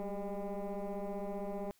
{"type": "tone with frequency modulation", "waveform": "sine", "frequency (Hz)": 207.7, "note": "G#3", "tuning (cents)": 0, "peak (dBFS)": -34, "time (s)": [0, 1.71], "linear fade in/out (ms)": 0, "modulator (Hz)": 200, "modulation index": 2.9, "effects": ["tanh soft clip ceiling -35 dBFS", "white hiss -70 dBFS RMS until 1.79 s"]}